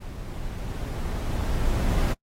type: noise with level ramp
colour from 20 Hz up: brown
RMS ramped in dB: -36 to -21 dBFS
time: 0-2.14 s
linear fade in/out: 20 ms
effects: noise-tail reverb RT60 0.1 s tail -24 dB re dry + AAC 48 kbps